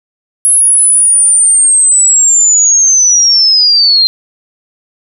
sine linear sweep, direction down, 10760 to 4128 Hz, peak -4 dBFS, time 0.45-4.07 s, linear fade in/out 0 ms, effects none

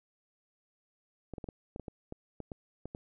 clicks, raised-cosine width 2 ms, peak -27 dBFS, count 12, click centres 1.337 / 1.382 / 1.442 / 1.488 / 1.761 / 1.797 / 1.882 / 2.124 / 2.403 / 2.518 / 2.856 / 2.949 s, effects none

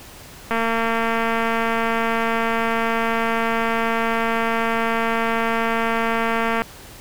click train, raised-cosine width 0.5 ms, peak -7 dBFS, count 1394, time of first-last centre 0.51-6.62 s, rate 228 Hz, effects pink hiss -41 dBFS RMS until 7 s

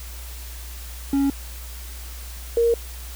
triangle / sine tone pair in turn, 277.2 / 467 Hz, C#4 / A#4, 0 / +3 cents, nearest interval major sixth, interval 903 cents, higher second, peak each -15 dBFS, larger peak neither, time 1.13-1.3 / 2.57-2.74 s, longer neither, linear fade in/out 2 ms, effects added 60 Hz sine -34 dBFS peak until 3.15 s + white hiss -41 dBFS RMS until 3.15 s

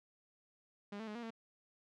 sawtooth tone with pitch steps, 203.3 / 222.2 / 210.9 / 237.1 / 226.3 Hz, G#3 / A3 / G#3 / A#3 / A3, -37 / +17 / +27 / +30 / +49 cents, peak -39 dBFS, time 0.92-1.305 s, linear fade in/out 5 ms, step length 77 ms, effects low-pass 4000 Hz 12 dB/octave

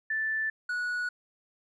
sine / triangle tone pair in turn, 1760 / 1465.3 Hz, A6 / F#6, 0 / -17 cents, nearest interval minor third, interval 317 cents, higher first, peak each -27 dBFS, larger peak neither, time 0.1-0.5 / 0.69-1.09 s, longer neither, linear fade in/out 5 ms, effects resampled to 24000 Hz

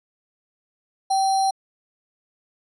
sine tone with sample-and-hold, 773 Hz, G5, 24 cents flat, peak -17 dBFS, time 1.1-1.51 s, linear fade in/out 10 ms, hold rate 4900 Hz, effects resampled to 24000 Hz

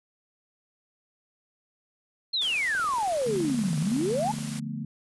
sine exponential two-way sweep, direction down then up, 4279 to 144.7 to 902 Hz, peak -24 dBFS, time 2.33-4.32 s, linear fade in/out 10 ms, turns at 3.78 s
white noise, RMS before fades -39 dBFS, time 2.41-4.6 s, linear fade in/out 10 ms
click train, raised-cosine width 1 ms, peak -30 dBFS, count 36, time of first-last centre 2.75-4.386 s, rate 21.4 Hz
sine chord, B half-diminished seventh, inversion first, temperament equal, 146.83 / 174.61 / 220 / 246.9 Hz, D3 / F3 / A3 / B3, 0 / 0 / 0 / 0 cents, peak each -35 / -40 / -34 / -39 dBFS, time 3.26-4.85 s, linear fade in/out 5 ms
effects resampled to 24000 Hz

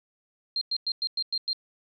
sine tone bursts, 4186 Hz, C8, in tune, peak -25 dBFS, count 7, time 0.56-1.531 s, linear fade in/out 2 ms, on 53 ms, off 100 ms, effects none

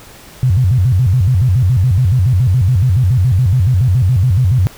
sine tone with vibrato, 108.5 Hz, A2, 24 cents flat, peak -8 dBFS, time 0.43-4.67 s, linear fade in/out 0 ms, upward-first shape square, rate 7.1 Hz, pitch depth 290 cents each way, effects pink hiss -38 dBFS RMS until 4.77 s

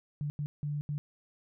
sine tone bursts at uneven times, 146.83 Hz, D3, in tune, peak -31 dBFS, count 4, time 0.21-0.3 / 0.39-0.46 / 0.63-0.81 / 0.89-0.98 s, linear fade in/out 0 ms, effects none

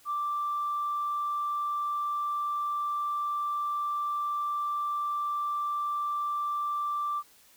sine tone, 1174.7 Hz, D6, in tune, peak -27 dBFS, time 0.05-7.23 s, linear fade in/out 50 ms, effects tanh soft clip ceiling -23 dBFS + white hiss -59 dBFS RMS until 7.56 s

